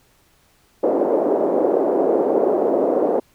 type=band-pass noise; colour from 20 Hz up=white; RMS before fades=-18 dBFS; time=0.83-3.2 s; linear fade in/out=10 ms; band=320 to 560 Hz; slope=24 dB/octave; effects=pink hiss -58 dBFS RMS until 3.34 s